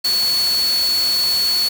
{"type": "tone in noise", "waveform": "sine", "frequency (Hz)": 4412, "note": "C#8", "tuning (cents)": -9, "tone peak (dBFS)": -15, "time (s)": [0.04, 1.69], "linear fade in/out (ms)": 10, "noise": "white", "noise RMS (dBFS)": -26, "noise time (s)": [0.04, 1.69], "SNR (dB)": 8, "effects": []}